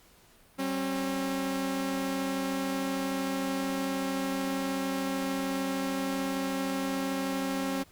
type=tone pair together; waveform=sawtooth; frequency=190.82 / 269.6 Hz; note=G3 / C#4; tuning=-46 / -48 cents; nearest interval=tritone; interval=598 cents; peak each=-32 / -26 dBFS; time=0.58-7.84 s; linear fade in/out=20 ms; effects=pink hiss -59 dBFS RMS until 7.91 s + Opus 48 kbps